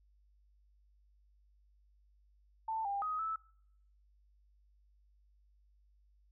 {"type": "tone with pitch steps", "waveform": "sine", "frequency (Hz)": [888, 800, 1256, 1310], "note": ["A5", "G5", "D#6", "E6"], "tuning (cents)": [16, 35, 16, -11], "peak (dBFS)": -34, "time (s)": [2.68, 3.36], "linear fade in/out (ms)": 5, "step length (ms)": 170, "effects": ["noise-tail reverb RT60 0.7 s tail -22 dB re dry", "added 50 Hz sine -65 dBFS peak until 6.31 s"]}